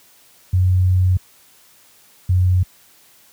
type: tone pair in turn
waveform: sine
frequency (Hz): 91.9 / 91.27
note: F#2 / F#2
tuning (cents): -11 / -23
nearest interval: unison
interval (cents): 12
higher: first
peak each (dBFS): -11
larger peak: neither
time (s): 0.53-1.17 / 2.29-2.63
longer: first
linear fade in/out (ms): 5
effects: white hiss -51 dBFS RMS until 3.32 s + high-pass 60 Hz 12 dB/octave